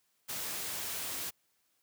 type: noise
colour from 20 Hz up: white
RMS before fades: -38 dBFS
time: 0.28-1.31 s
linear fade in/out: 20 ms
effects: white hiss -75 dBFS RMS until 1.82 s + high-pass 60 Hz 12 dB/octave

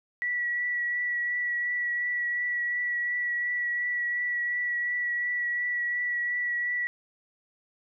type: tone with vibrato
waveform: sine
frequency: 1942 Hz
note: B6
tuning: 30 cents flat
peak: -26 dBFS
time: 0.22-6.87 s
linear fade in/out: 0 ms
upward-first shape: triangle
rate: 2.8 Hz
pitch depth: 18 cents each way
effects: none

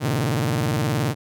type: tone with vibrato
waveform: sawtooth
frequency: 130.81 Hz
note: C3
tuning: in tune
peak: -16 dBFS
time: 0-1.15 s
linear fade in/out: 50 ms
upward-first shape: square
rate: 19 Hz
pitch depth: 260 cents each way
effects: none

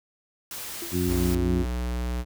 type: noise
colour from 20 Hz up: white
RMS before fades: -36 dBFS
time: 0.51-1.35 s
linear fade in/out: 2 ms
type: tone with exponential decay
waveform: sine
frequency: 340.3 Hz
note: F4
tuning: 45 cents flat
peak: -31 dBFS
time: 0.82-1.01 s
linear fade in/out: 1 ms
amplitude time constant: 40 ms
type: harmonic tone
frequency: 89.3 Hz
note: F2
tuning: 39 cents sharp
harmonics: 1 / 2 / 3 / 4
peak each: -28 / -28 / -28 / -28 dBFS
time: 0.91-1.66 s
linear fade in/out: 50 ms
type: tone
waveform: square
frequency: 60.8 Hz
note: B1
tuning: 26 cents flat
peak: -27 dBFS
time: 1.06-2.25 s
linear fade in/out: 50 ms
effects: none

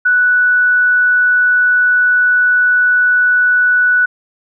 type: tone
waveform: sine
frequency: 1480 Hz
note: F#6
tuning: in tune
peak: -8 dBFS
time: 0.05-4.06 s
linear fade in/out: 10 ms
effects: none

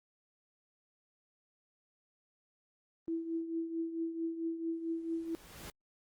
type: tone with tremolo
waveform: sine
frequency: 329.6 Hz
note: E4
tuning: in tune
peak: -31 dBFS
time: 3.08-5.35 s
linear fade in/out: 0 ms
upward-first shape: triangle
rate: 4.5 Hz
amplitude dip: 70%
type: noise with exponential growth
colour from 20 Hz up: pink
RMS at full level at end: -45 dBFS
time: 4.73-5.7 s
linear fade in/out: 1 ms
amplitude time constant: 210 ms
effects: Opus 32 kbps

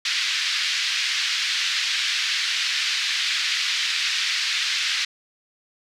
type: band-pass noise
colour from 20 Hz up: white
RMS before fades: -24 dBFS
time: 0.05-5.05 s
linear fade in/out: 5 ms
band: 1700 to 4800 Hz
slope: 24 dB/octave
effects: none

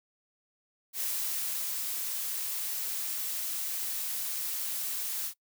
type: noise with ADSR envelope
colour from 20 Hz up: blue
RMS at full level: -32 dBFS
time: 0.93-5.34 s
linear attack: 68 ms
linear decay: 850 ms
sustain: -2 dB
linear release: 78 ms
effects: noise-tail reverb RT60 0.1 s tail -21 dB re dry

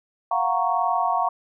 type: chord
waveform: sine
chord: Gb major seventh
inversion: third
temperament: equal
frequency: 698.5 / 740 / 932.3 / 1108.7 Hz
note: F5 / Gb5 / Bb5 / Db6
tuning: 0 / 0 / 0 / 0 cents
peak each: -25 dBFS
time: 0.31-1.29 s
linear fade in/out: 5 ms
effects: none

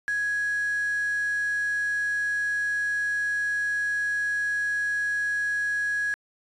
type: tone with quantisation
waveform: sine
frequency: 1666 Hz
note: G#6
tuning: 5 cents sharp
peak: -24 dBFS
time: 0.08-6.14 s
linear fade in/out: 0 ms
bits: 6
effects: resampled to 24000 Hz

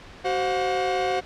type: tone cluster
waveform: 45% pulse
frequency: 377.8 / 523 / 721 Hz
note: F#4 / C5 / F#5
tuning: +36 / -1 / -45 cents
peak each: -27 / -29 / -25 dBFS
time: 0.24-1.21 s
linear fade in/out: 20 ms
effects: pink hiss -44 dBFS RMS until 1.25 s + low-pass 4000 Hz 12 dB/octave

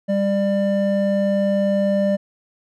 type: tone pair together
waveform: triangle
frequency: 198.4 / 595 Hz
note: G3 / D5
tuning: +21 / +22 cents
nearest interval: octave + perfect fifth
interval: 1901 cents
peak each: -17 dBFS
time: 0.08-2.17 s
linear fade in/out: 20 ms
effects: none

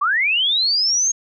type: linear sweep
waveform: sine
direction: up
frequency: 1086 to 6560 Hz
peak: -15 dBFS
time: 0.01-1.12 s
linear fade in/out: 10 ms
effects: none

